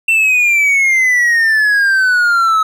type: exponential sweep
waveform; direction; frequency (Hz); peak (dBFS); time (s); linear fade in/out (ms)
triangle; down; 2700 to 1280; -7; 0.08-2.63; 5
effects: none